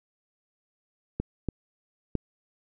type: clicks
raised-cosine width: 3 ms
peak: -15 / -15 / -13 dBFS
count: 3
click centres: 1.2 / 1.487 / 2.153 s
effects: none